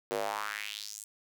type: tone with high-pass filter sweep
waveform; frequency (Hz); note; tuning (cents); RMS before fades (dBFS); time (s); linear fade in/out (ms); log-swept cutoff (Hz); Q
square; 52.3; G#1; +13; -37; 0.11-1.04; 0; 420 to 8600; 3.2
effects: none